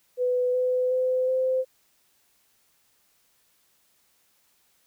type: tone with pitch steps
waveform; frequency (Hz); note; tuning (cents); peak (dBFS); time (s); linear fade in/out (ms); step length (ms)
sine; 498.1 / 504.5 / 510.9 / 517.5; B4 / B4 / C5 / C5; +15 / +37 / -41 / -19; -21; 0.17-1.65; 50; 370
effects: white hiss -66 dBFS RMS until 4.86 s